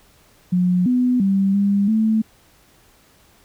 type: tone with pitch steps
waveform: sine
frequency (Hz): 180 / 249.5 / 194.9 / 200.3 / 219.5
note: F#3 / B3 / G3 / G3 / A3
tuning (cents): -47 / +18 / -10 / +38 / -4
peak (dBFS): -14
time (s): 0.52-2.22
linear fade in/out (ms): 10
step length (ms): 340
effects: pink hiss -54 dBFS RMS until 3.44 s